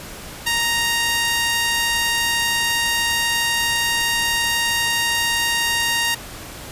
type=tone with high-pass filter; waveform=sawtooth; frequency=932.3 Hz; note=A#5; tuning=in tune; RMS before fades=-20 dBFS; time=0.46-6.15 s; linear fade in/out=10 ms; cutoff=1900 Hz; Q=0.98; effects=pink hiss -35 dBFS RMS until 6.71 s + resampled to 32000 Hz